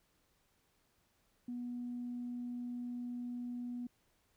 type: tone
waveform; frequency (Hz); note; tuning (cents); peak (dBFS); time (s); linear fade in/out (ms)
sine; 243.6; B3; -24; -38; 1.48-3.87; 5
effects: tanh soft clip ceiling -34 dBFS + pink hiss -75 dBFS RMS until 4.36 s